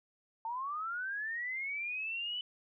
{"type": "linear sweep", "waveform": "sine", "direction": "up", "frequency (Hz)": [885, 3000], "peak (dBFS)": -35, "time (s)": [0.45, 2.41], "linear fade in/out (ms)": 2, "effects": []}